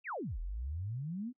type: exponential two-way sweep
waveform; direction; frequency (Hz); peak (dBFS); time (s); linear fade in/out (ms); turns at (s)
sine; down then up; 2810 to 38.89 to 261.8; -36; 0.04-1.33; 50; 0.39
effects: noise-tail reverb RT60 0.1 s tail -21 dB re dry